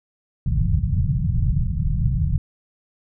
white low-pass noise, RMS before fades -20 dBFS, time 0.46-2.38 s, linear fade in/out 2 ms, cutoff 160 Hz, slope 48 dB/octave, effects none

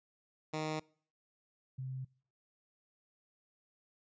10% pulse / sine tone pair in turn, 155.56 / 130.81 Hz, D#3 / C3, 0 / 0 cents, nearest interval minor third, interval 300 cents, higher first, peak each -27 / -38 dBFS, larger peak first, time 0.53-0.8 / 1.78-2.05 s, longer neither, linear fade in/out 10 ms, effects noise-tail reverb RT60 0.5 s tail -25 dB re dry + resampled to 16000 Hz

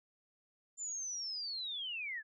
sine linear sweep, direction down, 7240 to 1661.2 Hz, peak -38 dBFS, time 0.77-2.23 s, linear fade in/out 50 ms, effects none

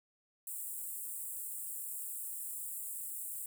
pink high-pass noise, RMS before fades -42 dBFS, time 0.47-3.46 s, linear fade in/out 2 ms, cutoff 7700 Hz, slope 96 dB/octave, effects none

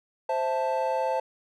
triangle chord, A minor, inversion first, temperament equal, 523.3 / 659.3 / 880 Hz, C5 / E5 / A5, 0 / 0 / 0 cents, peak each -26 / -29 / -26 dBFS, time 0.29-1.2 s, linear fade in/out 5 ms, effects none

